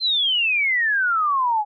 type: exponential sweep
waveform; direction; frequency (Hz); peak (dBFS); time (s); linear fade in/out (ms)
sine; down; 4186 to 818; -17; 0-1.65; 50
effects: none